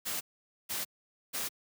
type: noise bursts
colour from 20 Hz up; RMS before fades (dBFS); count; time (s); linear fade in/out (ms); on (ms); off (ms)
white; -35; 3; 0.05-1.49; 20; 160; 480
effects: high-pass 100 Hz 12 dB/octave